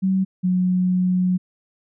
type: tone pair in turn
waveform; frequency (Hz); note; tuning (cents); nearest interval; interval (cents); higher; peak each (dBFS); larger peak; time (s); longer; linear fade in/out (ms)
sine; 190 / 182.57; F#3 / F#3; +46 / -23; minor second; 69; first; -16; neither; 0.02-0.25 / 0.43-1.38; second; 20
effects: none